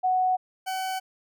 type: tone pair in turn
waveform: sine / 40% pulse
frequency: 741 / 755.7 Hz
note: F#5 / F#5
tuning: +2 / +36 cents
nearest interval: unison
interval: 34 cents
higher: second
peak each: -20 / -27 dBFS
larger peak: first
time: 0.03-0.37 / 0.66-1 s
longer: neither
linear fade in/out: 20 ms
effects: none

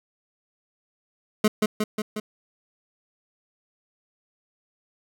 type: tone with echo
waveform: 25% pulse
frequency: 213.4 Hz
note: G#3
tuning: 47 cents sharp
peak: -12 dBFS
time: 1.44-1.48 s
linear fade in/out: 5 ms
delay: 180 ms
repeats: 4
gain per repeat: -3 dB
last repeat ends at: 2.2 s
effects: none

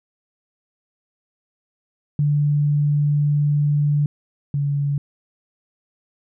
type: tone pair in turn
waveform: sine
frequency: 146.5 / 142.66 Hz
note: D3 / D3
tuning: -4 / -50 cents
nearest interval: unison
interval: 46 cents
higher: first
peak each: -15 / -18 dBFS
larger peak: first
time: 2.19-4.06 / 4.54-4.98 s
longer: first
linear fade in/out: 2 ms
effects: none

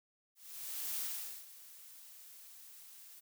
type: noise with ADSR envelope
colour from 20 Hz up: blue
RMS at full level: -38 dBFS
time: 0.35-3.21 s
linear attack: 620 ms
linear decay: 480 ms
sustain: -17 dB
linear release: 24 ms
effects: none

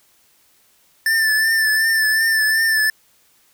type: tone with vibrato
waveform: square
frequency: 1770 Hz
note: A6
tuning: 10 cents sharp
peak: -15 dBFS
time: 1.06-2.9 s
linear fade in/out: 2 ms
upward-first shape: triangle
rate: 2.7 Hz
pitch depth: 42 cents each way
effects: white hiss -57 dBFS RMS until 3.53 s

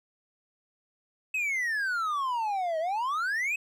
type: exponential two-way sweep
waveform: triangle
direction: down then up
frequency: 2600 to 622.3 to 2600 Hz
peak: -25 dBFS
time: 1.34-3.56 s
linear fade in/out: 5 ms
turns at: 2.79 s
effects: none

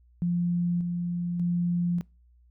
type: tone with tremolo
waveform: sine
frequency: 174.2 Hz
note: F3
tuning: 4 cents flat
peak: -23 dBFS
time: 0.22-2.01 s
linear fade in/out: 0 ms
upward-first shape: square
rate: 0.85 Hz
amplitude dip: 35%
effects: noise-tail reverb RT60 0.3 s tail -26 dB re dry + added 60 Hz sine -56 dBFS peak until 2.5 s

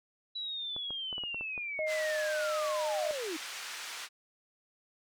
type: linear sweep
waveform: sine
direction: down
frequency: 3951 to 294.7 Hz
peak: -35 dBFS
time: 0.35-3.37 s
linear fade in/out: 10 ms
type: clicks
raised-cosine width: 1 ms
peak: -31 dBFS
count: 8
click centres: 0.764 / 0.906 / 1.128 / 1.181 / 1.237 / 1.345 / 1.41 / 1.578 s
type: tone with pitch glide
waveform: sine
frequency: 622.3 to 612.3 Hz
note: D#5 to D#5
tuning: 0 to -28 cents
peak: -31 dBFS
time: 1.79-3.11 s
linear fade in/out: 0 ms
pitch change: -28 cents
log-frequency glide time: 1.98-2.26 s
type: band-pass noise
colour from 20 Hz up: pink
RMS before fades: -42 dBFS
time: 1.86-4.09 s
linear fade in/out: 50 ms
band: 1400 to 7400 Hz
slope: 12 dB/octave
effects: none

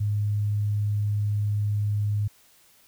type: tone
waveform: sine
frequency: 103.83 Hz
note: G#2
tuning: in tune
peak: -22 dBFS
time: 0-2.28 s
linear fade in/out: 10 ms
effects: white hiss -58 dBFS RMS until 2.87 s

